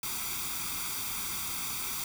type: noise with comb filter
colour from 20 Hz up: white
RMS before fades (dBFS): -35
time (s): 0.03-2.04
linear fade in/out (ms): 2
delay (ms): 0.85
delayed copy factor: +0.75
effects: none